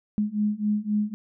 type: beating tone pair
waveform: sine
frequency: 207.7 / 211.5 Hz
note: G#3 / G#3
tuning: 0 / +32 cents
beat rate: 3.8 Hz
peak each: -26 / -25 dBFS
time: 0.18-1.14 s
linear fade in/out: 0 ms
effects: none